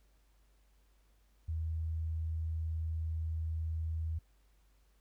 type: tone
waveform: sine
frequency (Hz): 80.5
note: E2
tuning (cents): -41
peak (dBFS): -33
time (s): 1.48-4.19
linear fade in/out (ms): 10
effects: added 50 Hz sine -65 dBFS peak until 5 s + pink hiss -75 dBFS RMS until 5 s